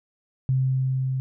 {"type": "tone with level ramp", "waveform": "sine", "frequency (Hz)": 131.2, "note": "C3", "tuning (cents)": 5, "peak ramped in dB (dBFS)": [-18, -23], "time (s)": [0.49, 1.2], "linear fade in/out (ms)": 0, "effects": []}